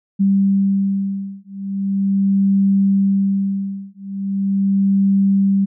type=beating tone pair; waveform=sine; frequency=196 / 196.4 Hz; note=G3 / G3; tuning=0 / +4 cents; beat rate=0.4 Hz; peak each=-17 dBFS; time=0.19-5.66 s; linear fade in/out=20 ms; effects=none